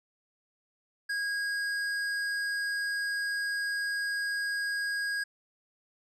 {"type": "tone", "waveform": "square", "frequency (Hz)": 1639, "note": "G#6", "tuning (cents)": -23, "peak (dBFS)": -30, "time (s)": [1.09, 5.24], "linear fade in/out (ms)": 10, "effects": ["low-pass 8000 Hz 12 dB/octave"]}